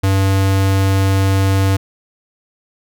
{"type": "tone", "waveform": "square", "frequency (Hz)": 96.8, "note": "G2", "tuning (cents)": -21, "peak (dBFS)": -12, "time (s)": [0.03, 1.77], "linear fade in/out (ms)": 10, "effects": []}